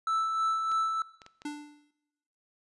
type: tone with tremolo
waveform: triangle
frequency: 1318.5 Hz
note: E6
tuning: in tune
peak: -23 dBFS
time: 0.07-1.02 s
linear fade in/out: 2 ms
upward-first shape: sine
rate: 3.2 Hz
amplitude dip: 45%
type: clicks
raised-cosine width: 0.2 ms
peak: -30 dBFS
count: 4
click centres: 0.717 / 1.218 / 1.264 / 1.419 s
type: tone with exponential decay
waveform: square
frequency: 294.9 Hz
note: D4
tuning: 7 cents sharp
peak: -32 dBFS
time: 1.45-1.91 s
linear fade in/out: 5 ms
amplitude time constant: 100 ms
effects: noise-tail reverb RT60 1.0 s tail -19 dB re dry + resampled to 24000 Hz